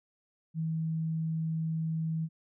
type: tone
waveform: sine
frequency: 160.9 Hz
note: E3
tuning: 42 cents flat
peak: -29 dBFS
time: 0.54-2.29 s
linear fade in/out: 50 ms
effects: none